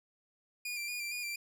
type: tone with vibrato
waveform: sawtooth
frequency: 2400 Hz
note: D7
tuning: 37 cents sharp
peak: -33 dBFS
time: 0.65-1.36 s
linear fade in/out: 5 ms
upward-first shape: square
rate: 4.3 Hz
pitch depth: 31 cents each way
effects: none